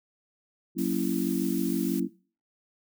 sine chord, F# dominant seventh, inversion none, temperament just, 185 / 231.2 / 277.5 / 333 Hz, F#3 / A#3 / C#4 / E4, 0 / -14 / +2 / +18 cents, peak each -30 dBFS, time 0.75-2.09 s, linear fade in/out 50 ms
blue noise, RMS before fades -40 dBFS, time 0.78-2 s, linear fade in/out 5 ms
effects noise-tail reverb RT60 0.4 s tail -21 dB re dry

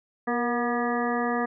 harmonic tone with a mistuned harmonic, 241.2 Hz, B3, 41 cents flat, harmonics 1 / 2 / 3 / 4 / 5 / 7 / 8, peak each -28 / -30 / -30 / -36 / -32 / -34 / -37 dBFS, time 0.27-1.46 s, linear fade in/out 10 ms, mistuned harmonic 2, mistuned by -33 cents, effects none

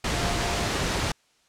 sine tone in noise, 698.5 Hz, F5, in tune, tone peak -34 dBFS, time 0.15-0.66 s, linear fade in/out 5 ms, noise pink, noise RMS -26 dBFS, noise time 0.04-1.12 s, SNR -11 dB, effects white hiss -64 dBFS RMS until 1.48 s + low-pass 7000 Hz 12 dB/octave

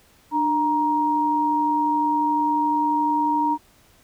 sine tone pair together, 298.1 / 939.9 Hz, D4 / A#5, +26 / +14 cents, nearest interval octave + minor sixth, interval 1988 cents, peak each -24 / -19 dBFS, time 0.31-3.58 s, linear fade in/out 50 ms, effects pink hiss -56 dBFS RMS until 4.03 s

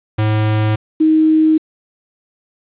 square / sine tone pair in turn, 107.7 / 314.3 Hz, A2 / D#4, -37 / +18 cents, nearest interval octave + perfect fifth, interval 1855 cents, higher second, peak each -13 / -8 dBFS, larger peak second, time 0.18-0.76 / 1-1.58 s, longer neither, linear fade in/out 10 ms, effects resampled to 8000 Hz + 7-bit

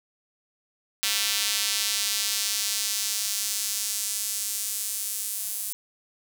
square tone with high-pass filter sweep, 103.83 Hz, G#2, in tune, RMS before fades -28 dBFS, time 1.03-5.73 s, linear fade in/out 0 ms, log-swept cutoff 3400 to 10000 Hz, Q 1, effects none

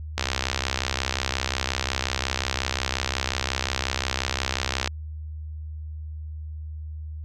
click train, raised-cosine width 0.2 ms, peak -6 dBFS, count 309, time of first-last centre 0.18-4.875 s, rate 65.6 Hz, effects added 77 Hz sine -32 dBFS peak until 7.24 s

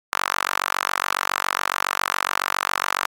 sawtooth tone with high-pass filter, 47.22 Hz, F#1, 36 cents sharp, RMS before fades -24 dBFS, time 0.12-3.07 s, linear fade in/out 10 ms, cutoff 1200 Hz, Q 2.5, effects AAC 64 kbps

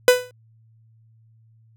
45% pulse tone with exponential decay, 498.2 Hz, B4, 15 cents sharp, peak -7 dBFS, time 0.08-0.31 s, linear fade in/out 1 ms, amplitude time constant 48 ms, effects added 112 Hz sine -52 dBFS peak until 1.76 s

